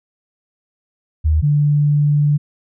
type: tone pair in turn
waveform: sine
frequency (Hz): 77.78 / 146.83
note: D#2 / D3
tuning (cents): 0 / 0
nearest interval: major seventh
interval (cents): 1100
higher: second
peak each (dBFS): -11 / -11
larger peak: neither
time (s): 1.24-1.42 / 1.42-2.38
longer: second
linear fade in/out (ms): 20
effects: none